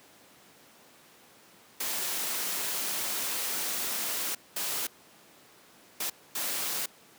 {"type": "noise bursts at uneven times", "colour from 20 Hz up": "white", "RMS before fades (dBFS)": -32, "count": 4, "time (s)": [[1.8, 4.35], [4.56, 4.87], [6, 6.1], [6.35, 6.86]], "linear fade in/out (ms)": 5, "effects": ["pink hiss -56 dBFS RMS until 7.18 s", "high-pass 200 Hz 12 dB/octave"]}